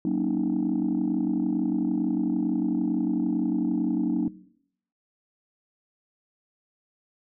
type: chord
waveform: sine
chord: D# minor seventh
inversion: first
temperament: just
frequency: 186.68 / 233.3 / 280 / 311.1 Hz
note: F#3 / A#3 / C#4 / D#4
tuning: +16 / +2 / +18 / 0 cents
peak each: -27 dBFS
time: 0.05-4.28 s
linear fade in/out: 2 ms
effects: noise-tail reverb RT60 0.7 s tail -19 dB re dry + tanh soft clip ceiling -17 dBFS